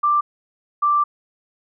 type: tone pair in turn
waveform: sine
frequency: 1180 / 1175.3 Hz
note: D6 / D6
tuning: +8 / +1 cents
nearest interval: unison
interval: 7 cents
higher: first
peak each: -14 dBFS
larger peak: neither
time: 0.03-0.21 / 0.82-1.04 s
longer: second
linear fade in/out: 10 ms
effects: none